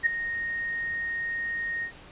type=tone with ADSR envelope; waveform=sine; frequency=1860 Hz; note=A#6; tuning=4 cents flat; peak=-16 dBFS; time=0.03-1.92 s; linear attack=33 ms; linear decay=6 ms; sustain=-12 dB; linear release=90 ms; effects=pink hiss -48 dBFS RMS until 2.11 s + resampled to 8000 Hz

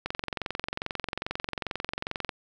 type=click train; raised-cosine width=0.3 ms; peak=-14 dBFS; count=51; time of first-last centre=0.06-2.292 s; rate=22.4 Hz; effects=none

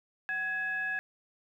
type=tone with frequency modulation; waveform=sine; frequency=1672 Hz; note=G#6; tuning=11 cents sharp; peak=-30 dBFS; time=0.29-0.99 s; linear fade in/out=0 ms; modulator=915 Hz; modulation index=0.45; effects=11-bit

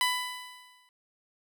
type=tone with exponential decay; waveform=15% pulse; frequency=997 Hz; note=B5; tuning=16 cents sharp; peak=-16 dBFS; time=0.01-0.89 s; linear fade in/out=1 ms; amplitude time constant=190 ms; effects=none

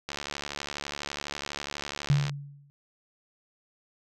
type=click train; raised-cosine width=0.2 ms; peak=-16 dBFS; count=160; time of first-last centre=0.09-2.295 s; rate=72.1 Hz
type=tone with exponential decay; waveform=sine; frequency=142.2 Hz; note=C#3; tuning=45 cents sharp; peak=-17 dBFS; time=2.1-2.7 s; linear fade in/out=0 ms; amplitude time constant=130 ms
effects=none

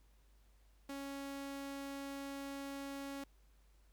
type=tone; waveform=sawtooth; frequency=277.2 Hz; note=C#4; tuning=in tune; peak=-39 dBFS; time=0.89-3.24 s; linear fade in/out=5 ms; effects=added 50 Hz sine -64 dBFS peak until 3.92 s + pink hiss -75 dBFS RMS until 3.92 s

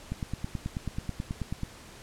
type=click train; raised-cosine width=5 ms; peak=-19 dBFS; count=15; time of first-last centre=0.12-1.634 s; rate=9.25 Hz; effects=pink hiss -49 dBFS RMS until 2.02 s + low-pass 10000 Hz 12 dB/octave

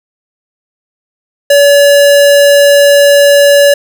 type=tone; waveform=square; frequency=570 Hz; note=C#5; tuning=48 cents sharp; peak=-3 dBFS; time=1.5-3.74 s; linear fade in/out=5 ms; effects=none

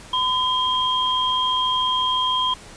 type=tone pair together; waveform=sine; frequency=1014 / 3217 Hz; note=B5 / G7; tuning=+45 / +44 cents; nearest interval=octave + minor sixth; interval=1999 cents; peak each=-21 dBFS; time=0.13-2.54 s; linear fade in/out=5 ms; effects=pink hiss -42 dBFS RMS until 2.76 s + resampled to 22050 Hz

